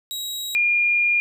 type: tone pair in turn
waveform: sawtooth / sine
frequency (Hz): 3835 / 2415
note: A#7 / D7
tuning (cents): +48 / +48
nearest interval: minor sixth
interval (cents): 800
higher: first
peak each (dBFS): -24 / -16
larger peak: second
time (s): 0.11-0.55 / 0.55-1.2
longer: second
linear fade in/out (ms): 0
effects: none